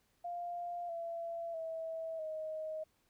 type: tone with pitch steps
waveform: sine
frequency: 698.5 / 673.9 / 650.2 / 627.3 Hz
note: F5 / E5 / E5 / D#5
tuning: 0 / +38 / -24 / +14 cents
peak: -38 dBFS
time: 0.24-2.84 s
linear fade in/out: 10 ms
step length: 650 ms
effects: pink hiss -75 dBFS RMS until 3.09 s